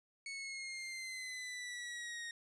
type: exponential sweep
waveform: sawtooth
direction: down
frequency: 2217 to 1860 Hz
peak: -39 dBFS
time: 0.26-2.31 s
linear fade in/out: 2 ms
effects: resampled to 22050 Hz